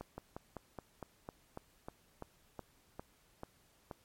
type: slowing click train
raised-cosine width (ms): 1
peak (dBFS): -29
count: 14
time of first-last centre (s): 0.01-3.912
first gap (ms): 170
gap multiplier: 1.09
effects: pink hiss -69 dBFS RMS until 4.04 s + MP3 64 kbps